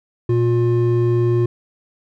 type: tone pair together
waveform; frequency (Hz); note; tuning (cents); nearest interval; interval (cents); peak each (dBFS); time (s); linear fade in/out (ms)
triangle; 118.4 / 355.2; A#2 / F4; +27 / +29; octave + perfect fifth; 1902; -14; 0.29-1.46; 5
effects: none